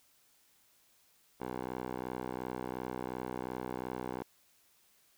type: tone with band-pass filter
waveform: 10% pulse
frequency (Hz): 62.8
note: B1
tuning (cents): +30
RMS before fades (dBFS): -40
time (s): 1.4-4.23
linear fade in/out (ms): 10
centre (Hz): 630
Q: 1.2
effects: white hiss -68 dBFS RMS until 5.17 s